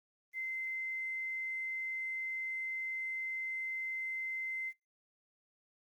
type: tone with quantisation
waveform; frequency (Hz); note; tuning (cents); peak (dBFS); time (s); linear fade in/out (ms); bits
sine; 2071; C7; -18; -36; 0.33-4.73; 50; 11
effects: noise-tail reverb RT60 0.2 s tail -24 dB re dry + Opus 32 kbps